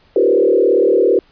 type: tone with frequency modulation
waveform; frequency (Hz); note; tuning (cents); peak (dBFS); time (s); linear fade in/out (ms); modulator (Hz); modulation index
sine; 430.1; A4; -39; -9; 0.16-1.19; 2; 37.6; 2.3
effects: pink hiss -53 dBFS RMS until 1.31 s + resampled to 11025 Hz